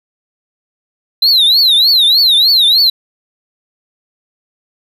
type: tone with vibrato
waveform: triangle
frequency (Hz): 3990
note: B7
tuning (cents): +17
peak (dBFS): -5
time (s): 1.22-2.9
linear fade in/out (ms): 5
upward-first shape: triangle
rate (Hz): 3.3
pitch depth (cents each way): 230
effects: none